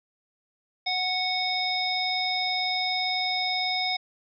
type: harmonic tone with a mistuned harmonic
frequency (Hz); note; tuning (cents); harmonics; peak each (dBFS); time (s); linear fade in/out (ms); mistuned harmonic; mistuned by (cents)
738; F#5; -5; 1 / 3 / 5 / 7; -30 / -30 / -30 / -30; 0.86-3.97; 10; 7; -18
effects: none